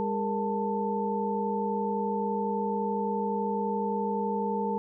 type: tone cluster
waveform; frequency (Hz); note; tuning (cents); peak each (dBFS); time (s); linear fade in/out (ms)
sine; 203.6 / 413.2 / 465 / 887; G#3 / G#4 / A#4 / A5; -34 / -9 / -4 / +14; -31 / -35 / -32 / -31; 0-4.78; 0
effects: none